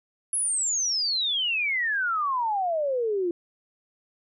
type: exponential sweep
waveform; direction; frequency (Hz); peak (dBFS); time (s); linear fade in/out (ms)
sine; down; 10880 to 336.7; -23; 0.33-3.31; 2
effects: none